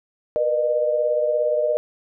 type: tone cluster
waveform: sine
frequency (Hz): 476.1 / 493.2 / 608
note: A#4 / B4 / D#5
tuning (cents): +37 / -2 / -40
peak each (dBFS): -25 / -27 / -19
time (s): 0.36-1.77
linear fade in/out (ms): 0
effects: none